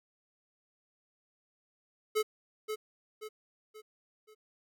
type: tone with echo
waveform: square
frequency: 430.3 Hz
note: A4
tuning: 39 cents flat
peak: -27 dBFS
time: 2.15-2.23 s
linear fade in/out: 20 ms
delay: 530 ms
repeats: 4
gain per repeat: -7 dB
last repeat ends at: 4.35 s
effects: none